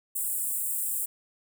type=high-pass noise; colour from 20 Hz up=pink; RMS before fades=-30 dBFS; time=0.15-1.06 s; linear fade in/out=10 ms; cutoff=7700 Hz; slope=96 dB/octave; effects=none